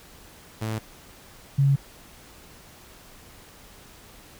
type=tone pair in turn; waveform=sawtooth / sine; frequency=110 / 138.59 Hz; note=A2 / C#3; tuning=0 / 0 cents; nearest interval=major third; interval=400 cents; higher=second; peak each=-23 / -16 dBFS; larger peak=second; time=0.61-0.79 / 1.58-1.76 s; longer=neither; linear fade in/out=10 ms; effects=pink hiss -49 dBFS RMS until 4.39 s